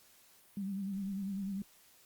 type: tone with vibrato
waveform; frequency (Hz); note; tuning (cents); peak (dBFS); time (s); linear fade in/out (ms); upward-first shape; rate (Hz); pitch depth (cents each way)
sine; 196; G3; 0; -35; 0.57-1.62; 2; sine; 10; 58
effects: white hiss -63 dBFS RMS until 2.05 s + Opus 48 kbps